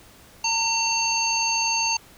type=harmonic tone; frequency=908 Hz; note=A#5; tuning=46 cents flat; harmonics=1 / 3 / 5 / 7; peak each=-26 / -26 / -26 / -26 dBFS; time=0.44-1.97 s; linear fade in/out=5 ms; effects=pink hiss -50 dBFS RMS until 2.17 s